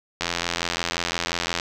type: click train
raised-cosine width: 0.2 ms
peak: -6 dBFS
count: 120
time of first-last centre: 0.21-1.599 s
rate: 85.7 Hz
effects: none